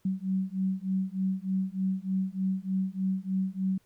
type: beating tone pair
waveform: sine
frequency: 188 / 191.3 Hz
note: F#3 / G3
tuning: +28 / -42 cents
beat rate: 3.3 Hz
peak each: -30 dBFS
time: 0.05-3.78 s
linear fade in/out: 5 ms
effects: pink hiss -69 dBFS RMS until 3.85 s